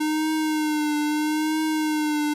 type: tone with vibrato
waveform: square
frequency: 305.7 Hz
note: D#4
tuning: 30 cents flat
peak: -22 dBFS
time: 0-2.34 s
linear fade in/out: 10 ms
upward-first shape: triangle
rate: 0.77 Hz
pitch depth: 46 cents each way
effects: resampled to 32000 Hz